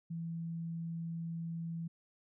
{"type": "tone", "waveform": "sine", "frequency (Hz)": 166.2, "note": "E3", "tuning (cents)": 15, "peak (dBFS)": -37, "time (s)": [0.1, 1.88], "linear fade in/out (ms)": 10, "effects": []}